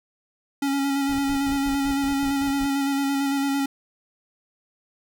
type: tone with vibrato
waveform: square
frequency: 277.2 Hz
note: C#4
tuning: in tune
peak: -22 dBFS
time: 0.62-3.66 s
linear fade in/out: 5 ms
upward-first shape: square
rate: 8.9 Hz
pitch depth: 18 cents each way
type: noise with tremolo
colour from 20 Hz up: brown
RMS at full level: -36 dBFS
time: 1.09-2.67 s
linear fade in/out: 5 ms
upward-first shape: square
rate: 5.3 Hz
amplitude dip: 80%
effects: none